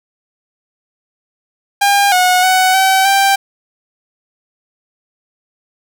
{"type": "tone with pitch steps", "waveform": "sawtooth", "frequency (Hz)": [804, 730, 746, 765, 786], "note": ["G5", "F#5", "F#5", "G5", "G5"], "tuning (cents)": [44, -24, 14, -42, 4], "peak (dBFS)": -5, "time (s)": [1.81, 3.36], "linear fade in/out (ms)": 10, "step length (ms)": 310, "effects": []}